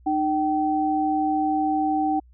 sine tone pair together, 305.5 / 769.8 Hz, D#4 / G5, -32 / -32 cents, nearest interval octave + major third, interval 1600 cents, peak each -23 / -22 dBFS, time 0.06-2.2 s, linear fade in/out 10 ms, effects added 61 Hz sine -49 dBFS peak until 2.33 s

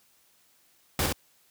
pink noise with echo, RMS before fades -25 dBFS, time 0.99-1.06 s, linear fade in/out 2 ms, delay 66 ms, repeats 1, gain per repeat -3 dB, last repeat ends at 1.126 s, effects white hiss -64 dBFS RMS until 1.5 s + high-pass 60 Hz 12 dB/octave

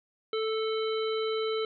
harmonic tone, 440 Hz, A4, in tune, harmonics 1 / 3 / 5 / 7 / 9, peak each -28 / -37 / -43 / -40 / -41 dBFS, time 0.33-1.65 s, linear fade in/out 2 ms, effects none

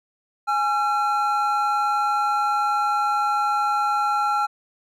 triangle tone pair together, 830.6 / 1359.9 Hz, G#5 / F6, 0 / -46 cents, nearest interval major sixth, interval 854 cents, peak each -20 dBFS, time 0.47-4.47 s, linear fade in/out 20 ms, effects none

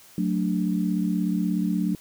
sine chord, D major, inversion first, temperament just, 183.54 / 220.2 / 293.7 Hz, F#3 / A3 / D4, -14 / +2 / 0 cents, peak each -24 / -27 / -28 dBFS, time 0.18-1.95 s, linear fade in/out 2 ms, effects white hiss -51 dBFS RMS until 2 s

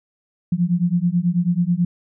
sine beating tone pair, 170.4 / 179.6 Hz, F3 / F3, -42 / +49 cents, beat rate 9.2 Hz, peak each -19 dBFS, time 0.52-1.85 s, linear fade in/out 5 ms, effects none

